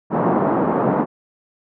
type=band-pass noise; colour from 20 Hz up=pink; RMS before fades=-18 dBFS; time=0.1-1.06 s; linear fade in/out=50 ms; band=160 to 1100 Hz; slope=24 dB/octave; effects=none